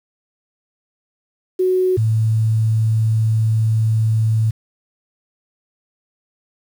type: tone pair in turn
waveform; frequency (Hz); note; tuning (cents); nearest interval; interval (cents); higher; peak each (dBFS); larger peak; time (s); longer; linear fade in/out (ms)
sine; 370 / 110.64; F#4 / A2; 0 / +10; octave + major sixth; 2090; first; -13; neither; 1.59-1.97 / 1.97-4.51; second; 10
effects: 7-bit